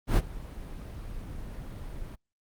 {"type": "noise with ADSR envelope", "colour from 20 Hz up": "brown", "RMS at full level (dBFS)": -18, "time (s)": [0.07, 2.16], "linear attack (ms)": 97, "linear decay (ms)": 44, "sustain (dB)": -21, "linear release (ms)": 18, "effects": ["noise-tail reverb RT60 0.1 s tail -26 dB re dry", "Opus 32 kbps"]}